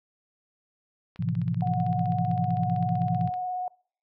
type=click train; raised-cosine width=0.3 ms; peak=-32 dBFS; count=35; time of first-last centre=1.16-3.339 s; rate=15.6 Hz
type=chord; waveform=sine; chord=F major seventh; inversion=first; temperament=equal; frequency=110 / 130.81 / 164.81 / 174.61 Hz; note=A2 / C3 / E3 / F3; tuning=0 / 0 / 0 / 0 cents; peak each=-30 dBFS; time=1.19-3.3 s; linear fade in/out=10 ms
type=tone with vibrato; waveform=sine; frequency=730 Hz; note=F#5; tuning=24 cents flat; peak=-28 dBFS; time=1.62-3.68 s; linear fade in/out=2 ms; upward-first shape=sine; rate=17 Hz; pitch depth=14 cents each way
effects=noise-tail reverb RT60 0.5 s tail -24 dB re dry